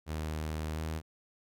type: tone with pitch glide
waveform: sawtooth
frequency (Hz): 77.78 to 79.32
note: D#2 to D#2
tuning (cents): 0 to +34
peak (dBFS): -30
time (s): 0.06-1.02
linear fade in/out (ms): 50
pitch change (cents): +34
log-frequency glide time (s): 0.74-0.8
effects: none